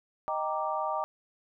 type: chord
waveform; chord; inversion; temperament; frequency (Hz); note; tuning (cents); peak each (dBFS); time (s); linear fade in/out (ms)
sine; Eb major seventh; none; equal; 622.3 / 784 / 932.3 / 1174.7; Eb5 / G5 / Bb5 / D6; 0 / 0 / 0 / 0; -34; 0.28-1.04; 0
effects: none